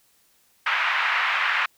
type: band-pass noise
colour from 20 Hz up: white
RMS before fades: -23 dBFS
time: 0.66-1.66 s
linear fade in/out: 5 ms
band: 970 to 2400 Hz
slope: 24 dB/octave
effects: white hiss -62 dBFS RMS until 1.77 s